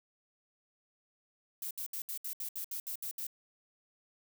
violet noise bursts, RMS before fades -39 dBFS, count 11, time 1.62-3.268 s, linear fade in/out 2 ms, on 88 ms, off 68 ms, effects none

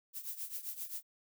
violet noise with tremolo, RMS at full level -39 dBFS, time 0.13-1.03 s, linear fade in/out 50 ms, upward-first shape triangle, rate 7.6 Hz, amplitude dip 85%, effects none

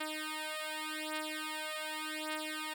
5% pulse beating tone pair, 308.8 / 309.66 Hz, D#4 / D#4, -13 / -8 cents, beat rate 0.86 Hz, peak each -29 dBFS, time 0-2.74 s, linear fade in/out 10 ms, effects none

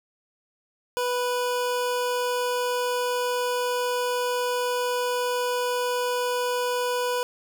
25% pulse tone, 492.9 Hz, B4, 3 cents flat, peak -20 dBFS, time 0.97-7.23 s, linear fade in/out 0 ms, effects none

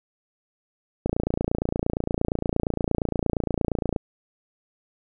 click train, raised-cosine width 2 ms, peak -10 dBFS, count 84, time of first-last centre 1.06-3.962 s, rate 28.6 Hz, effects none

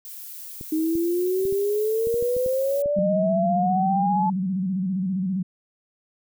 violet noise, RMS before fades -38 dBFS, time 0.05-2.82 s, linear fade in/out 0 ms
clicks, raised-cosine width 3 ms, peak -24 dBFS, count 11, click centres 0.611 / 0.954 / 1.453 / 1.525 / 2.071 / 2.142 / 2.225 / 2.366 / 2.462 / 2.859 / 2.987 s
sine exponential sweep, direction up, 311.1 to 870 Hz, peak -20 dBFS, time 0.72-4.3 s, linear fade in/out 5 ms
sine tone with vibrato, 187.5 Hz, F#3, 23 cents sharp, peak -22 dBFS, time 2.96-5.43 s, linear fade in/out 10 ms, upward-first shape square, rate 15 Hz, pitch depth 73 cents each way
effects none

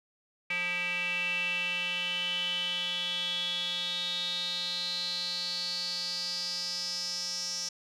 square tone with band-pass filter sweep, 177.6 Hz, F3, 29 cents sharp, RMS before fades -33 dBFS, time 0.5-7.69 s, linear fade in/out 5 ms, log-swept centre 2400 to 5600 Hz, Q 9.1, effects none

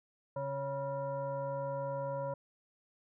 sine tone with frequency modulation, 554.4 Hz, C#5, in tune, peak -34 dBFS, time 0.36-2.34 s, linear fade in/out 5 ms, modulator 416 Hz, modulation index 0.98, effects none

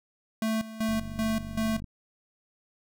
square tone with tremolo, 221 Hz, A3, 8 cents sharp, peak -26 dBFS, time 0.42-1.8 s, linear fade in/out 2 ms, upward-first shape square, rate 2.6 Hz, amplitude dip 80%
click train, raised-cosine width 5 ms, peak -28 dBFS, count 47, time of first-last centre 0.89-1.842 s, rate 48.3 Hz
effects none

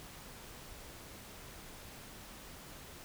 silence, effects pink hiss -51 dBFS RMS until 3.04 s

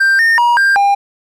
triangle tone with pitch steps, 1575 / 1826 / 955 / 1591 / 802 Hz, G6 / A#6 / A#5 / G6 / G5, +8 / -36 / +42 / +25 / +39 cents, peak -6 dBFS, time 0-0.95 s, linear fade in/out 10 ms, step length 190 ms, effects none

